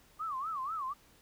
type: tone with vibrato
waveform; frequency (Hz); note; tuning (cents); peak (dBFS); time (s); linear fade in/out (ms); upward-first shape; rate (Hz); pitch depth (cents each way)
sine; 1171; D6; -5; -34; 0.19-0.94; 20; sine; 4.1; 220
effects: pink hiss -63 dBFS RMS until 1.21 s